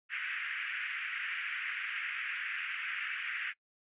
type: band-pass noise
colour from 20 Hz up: pink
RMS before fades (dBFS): -38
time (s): 0.09-3.54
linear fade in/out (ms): 50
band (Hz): 1500 to 2700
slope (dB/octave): 48
effects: noise-tail reverb RT60 0.1 s tail -23 dB re dry + resampled to 8000 Hz